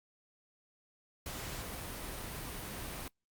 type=noise; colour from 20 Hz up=pink; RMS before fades=-42 dBFS; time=1.26-3.08 s; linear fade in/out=2 ms; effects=noise-tail reverb RT60 0.1 s tail -21 dB re dry + Opus 48 kbps